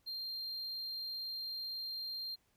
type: tone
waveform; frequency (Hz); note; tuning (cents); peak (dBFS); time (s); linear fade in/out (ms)
triangle; 4186; C8; 0; -38; 0.06-2.36; 20
effects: pink hiss -75 dBFS RMS until 2.56 s